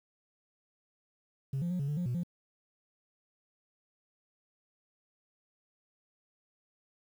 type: tone with pitch steps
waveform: sine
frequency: 135.5 / 173.1 / 180.5 / 139.9 / 147.6 / 176.9 / 122.3 / 173.8 Hz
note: C#3 / F3 / F#3 / C#3 / D3 / F3 / B2 / F3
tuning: -39 / -15 / -43 / +16 / +9 / +23 / -16 / -8 cents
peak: -28 dBFS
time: 1.53-2.234 s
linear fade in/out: 5 ms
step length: 88 ms
effects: tanh soft clip ceiling -29 dBFS + 10-bit